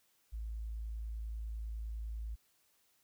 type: tone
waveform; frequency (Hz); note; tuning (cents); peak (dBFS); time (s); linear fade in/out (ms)
sine; 55; A1; 0; -38; 0.32-2.36; 20
effects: white hiss -73 dBFS RMS until 3.03 s